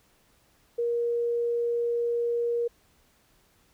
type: tone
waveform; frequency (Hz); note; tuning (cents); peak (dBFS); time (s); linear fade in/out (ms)
sine; 472.5; A#4; +23; -24; 0.78-2.68; 10
effects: pink hiss -64 dBFS RMS until 3.73 s